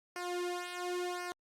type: tone with flanger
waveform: sawtooth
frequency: 355.9 Hz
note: F4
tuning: 33 cents sharp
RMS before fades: -38 dBFS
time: 0.16-1.32 s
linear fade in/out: 0 ms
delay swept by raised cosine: 0.27 to 2.67 ms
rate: 0.93 Hz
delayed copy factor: -1
effects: low-pass 11000 Hz 12 dB/octave + Opus 48 kbps